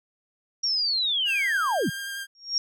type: linear sweep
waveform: sine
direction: down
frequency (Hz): 5650 to 110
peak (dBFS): -22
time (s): 0.63-1.9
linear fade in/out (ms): 10
type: tone with vibrato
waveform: sawtooth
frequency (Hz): 1602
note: G6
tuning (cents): +37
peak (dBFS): -28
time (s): 1.25-2.27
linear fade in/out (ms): 50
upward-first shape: sine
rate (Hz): 11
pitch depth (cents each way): 13
type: tone with exponential growth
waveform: sine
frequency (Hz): 5570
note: F8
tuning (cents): -5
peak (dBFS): -18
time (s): 2.35-2.58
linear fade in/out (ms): 1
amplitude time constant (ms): 49
effects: none